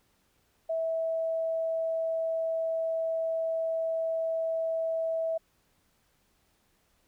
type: tone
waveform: sine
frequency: 652 Hz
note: E5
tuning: 19 cents flat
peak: -27 dBFS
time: 0.69-5.38 s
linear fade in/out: 10 ms
effects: pink hiss -70 dBFS RMS until 7.07 s